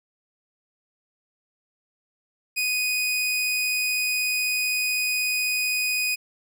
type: tone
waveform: sawtooth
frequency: 2489 Hz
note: D#7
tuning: in tune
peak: -19 dBFS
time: 2.56-6.16 s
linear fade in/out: 20 ms
effects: none